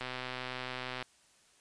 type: click train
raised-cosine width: 0.3 ms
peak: -22 dBFS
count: 130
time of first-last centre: 0.01-1.026 s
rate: 127 Hz
effects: white hiss -65 dBFS RMS until 1.6 s + resampled to 22050 Hz